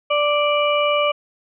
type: harmonic tone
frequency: 587.3 Hz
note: D5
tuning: in tune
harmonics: 1 / 2 / 4 / 5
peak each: -18 / -21 / -24 / -25 dBFS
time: 0.1-1.12 s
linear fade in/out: 10 ms
effects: none

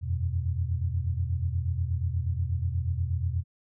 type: chord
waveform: sine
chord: E suspended second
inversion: none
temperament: equal with one note detuned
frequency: 84.19 / 92.5 / 123.47 Hz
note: E2 / F#2 / B2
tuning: +37 / 0 / 0 cents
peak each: -28 / -31 / -32 dBFS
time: 0.01-3.44 s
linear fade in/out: 50 ms
effects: none

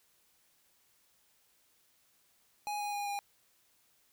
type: tone with pitch steps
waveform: square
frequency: 830.6 / 823.9 / 817.3 / 810.7 Hz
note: G#5 / G#5 / G#5 / G#5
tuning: 0 / -14 / -28 / -42 cents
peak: -35 dBFS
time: 2.67-3.19 s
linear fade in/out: 0 ms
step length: 130 ms
effects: white hiss -70 dBFS RMS until 4.12 s

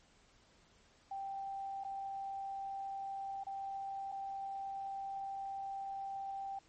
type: tone with dropouts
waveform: sine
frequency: 784 Hz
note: G5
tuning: in tune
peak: -39 dBFS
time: 1.11-6.59 s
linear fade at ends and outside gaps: 5 ms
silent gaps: 1.838-1.847 / 3.437-3.466 / 4.118-4.122 s
effects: pink hiss -67 dBFS RMS until 6.68 s + MP3 32 kbps

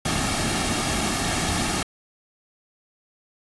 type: noise with comb filter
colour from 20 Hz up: pink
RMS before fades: -24 dBFS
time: 0.05-1.83 s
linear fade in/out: 5 ms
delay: 2 ms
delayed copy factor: -0.55
effects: resampled to 24000 Hz

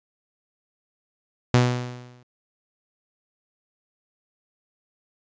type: tone with exponential decay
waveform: sawtooth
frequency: 123.47 Hz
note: B2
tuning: in tune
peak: -9 dBFS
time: 1.54-2.23 s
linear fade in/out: 0 ms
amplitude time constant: 150 ms
effects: resampled to 16000 Hz

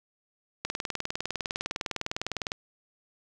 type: click train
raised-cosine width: 0.2 ms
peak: -13 dBFS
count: 38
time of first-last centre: 0.65-2.519 s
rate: 19.8 Hz
effects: none

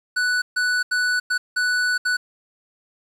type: tone bursts at uneven times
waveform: square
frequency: 1484 Hz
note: F#6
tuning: 5 cents sharp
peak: -19 dBFS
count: 6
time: 0.16-0.42 / 0.56-0.83 / 0.91-1.2 / 1.3-1.38 / 1.56-1.98 / 2.05-2.17 s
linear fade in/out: 10 ms
effects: low-pass 8000 Hz 12 dB/octave + 8-bit

